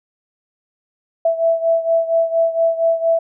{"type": "beating tone pair", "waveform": "sine", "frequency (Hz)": [660, 664.3], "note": ["E5", "E5"], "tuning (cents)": [2, 13], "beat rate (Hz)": 4.3, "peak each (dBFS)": [-15, -19], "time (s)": [1.25, 3.19], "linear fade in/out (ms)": 5, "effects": []}